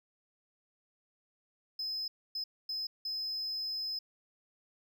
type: tone bursts at uneven times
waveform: triangle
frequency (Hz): 5100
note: D#8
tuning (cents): +42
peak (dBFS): -33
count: 4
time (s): 1.79-2.08 / 2.35-2.44 / 2.69-2.87 / 3.05-3.99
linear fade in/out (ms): 5
effects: none